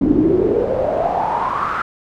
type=noise with band-pass filter sweep; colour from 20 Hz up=brown; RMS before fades=-17 dBFS; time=0.01-1.82 s; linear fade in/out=5 ms; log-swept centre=270 to 1400 Hz; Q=7.5; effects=none